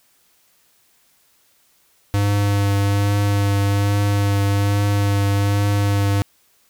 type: tone with vibrato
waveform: square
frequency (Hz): 100.9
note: G#2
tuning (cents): -49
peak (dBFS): -16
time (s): 2.14-6.22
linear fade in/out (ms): 0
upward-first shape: triangle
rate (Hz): 1.2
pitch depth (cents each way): 17
effects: white hiss -59 dBFS RMS until 6.69 s